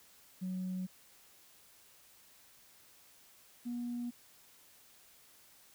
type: tone pair in turn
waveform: sine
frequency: 185 / 241 Hz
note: F#3 / B3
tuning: 0 / -42 cents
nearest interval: perfect fourth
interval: 458 cents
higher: second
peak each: -34 / -35 dBFS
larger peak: first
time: 0.41-0.87 / 3.65-4.11 s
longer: neither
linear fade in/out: 20 ms
effects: tanh soft clip ceiling -32 dBFS + white hiss -62 dBFS RMS until 5.74 s